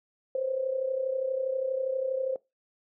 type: tone with amplitude modulation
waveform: sine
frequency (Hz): 525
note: C5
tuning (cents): +6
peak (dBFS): -24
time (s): 0.35-2.36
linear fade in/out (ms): 2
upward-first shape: sine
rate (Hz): 32.4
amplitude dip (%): 70
effects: noise-tail reverb RT60 0.2 s tail -20 dB re dry